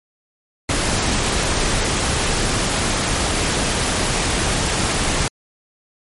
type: noise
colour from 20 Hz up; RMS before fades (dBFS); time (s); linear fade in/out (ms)
pink; -19; 0.69-5.28; 2
effects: MP3 48 kbps